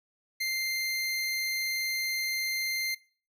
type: tone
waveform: 25% pulse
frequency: 2093 Hz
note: C7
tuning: in tune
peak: -25 dBFS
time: 0.4-2.95 s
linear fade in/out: 10 ms
effects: noise-tail reverb RT60 0.4 s tail -22 dB re dry